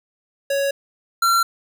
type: tone pair in turn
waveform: square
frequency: 556 / 1365.1 Hz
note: C#5 / F6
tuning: +5 / -40 cents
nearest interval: octave + major third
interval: 1555 cents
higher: second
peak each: -19 / -15 dBFS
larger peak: second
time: 0.5-0.71 / 1.22-1.43 s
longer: neither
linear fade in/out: 5 ms
effects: none